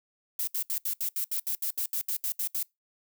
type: noise bursts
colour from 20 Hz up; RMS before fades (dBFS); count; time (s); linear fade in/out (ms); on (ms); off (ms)
violet; -30; 15; 0.39-2.629; 2; 83; 71
effects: noise-tail reverb RT60 0.2 s tail -25 dB re dry